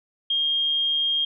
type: tone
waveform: sine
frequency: 3226 Hz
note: G7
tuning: 49 cents sharp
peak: -20 dBFS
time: 0.3-1.25 s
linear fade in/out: 5 ms
effects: none